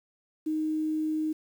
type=tone with quantisation; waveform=sine; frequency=311.1 Hz; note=D#4; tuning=in tune; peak=-26 dBFS; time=0.46-1.33 s; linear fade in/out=10 ms; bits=9; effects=none